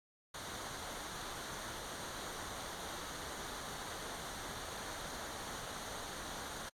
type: noise with comb filter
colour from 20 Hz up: pink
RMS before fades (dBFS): -45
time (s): 0.34-6.69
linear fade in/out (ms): 5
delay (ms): 0.39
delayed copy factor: -0.55
effects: low-pass 10000 Hz 12 dB/octave + AAC 64 kbps